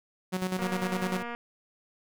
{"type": "tone with tremolo", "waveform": "sawtooth", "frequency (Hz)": 185, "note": "F#3", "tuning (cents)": 0, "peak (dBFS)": -23, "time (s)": [0.32, 1.23], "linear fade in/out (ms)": 20, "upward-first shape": "square", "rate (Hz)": 10, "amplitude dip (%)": 60}
{"type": "click train", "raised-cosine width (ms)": 0.5, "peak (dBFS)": -23, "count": 181, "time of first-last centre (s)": [0.59, 1.349], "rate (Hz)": 237}
{"effects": []}